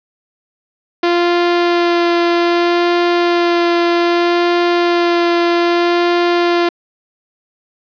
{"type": "tone with vibrato", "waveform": "sawtooth", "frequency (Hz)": 346, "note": "F4", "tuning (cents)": -16, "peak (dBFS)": -7, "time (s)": [1.03, 6.69], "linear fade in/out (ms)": 5, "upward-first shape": "sine", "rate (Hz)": 0.63, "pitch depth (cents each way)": 11, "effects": ["resampled to 11025 Hz", "8-bit"]}